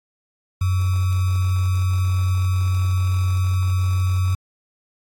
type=tone with sample-and-hold; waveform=sine; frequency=92.5 Hz; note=F#2; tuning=in tune; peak=-16 dBFS; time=0.61-4.35 s; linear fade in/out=5 ms; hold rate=1225 Hz; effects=AAC 64 kbps